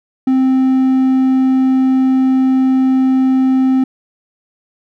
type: tone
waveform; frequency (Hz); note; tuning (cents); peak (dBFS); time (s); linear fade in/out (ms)
triangle; 261.6; C4; 0; -7; 0.27-3.84; 5
effects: none